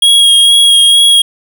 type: tone with vibrato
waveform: square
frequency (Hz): 3287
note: G#7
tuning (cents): -19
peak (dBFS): -4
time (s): 0.02-1.22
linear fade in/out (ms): 5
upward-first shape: sine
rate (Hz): 2.2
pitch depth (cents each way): 17
effects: none